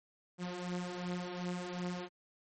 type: beating tone pair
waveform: sawtooth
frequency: 176.8 / 179.5 Hz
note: F3 / F3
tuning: +22 / +48 cents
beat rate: 2.7 Hz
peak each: -38 / -35 dBFS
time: 0.38-2.09 s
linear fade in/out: 50 ms
effects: MP3 32 kbps